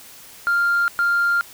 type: tone bursts at uneven times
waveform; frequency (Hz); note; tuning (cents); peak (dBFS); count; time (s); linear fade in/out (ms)
sine; 1396.9; F6; 0; -14; 2; 0.47-0.88 / 0.99-1.41; 0
effects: tanh soft clip ceiling -13 dBFS + white hiss -43 dBFS RMS until 1.53 s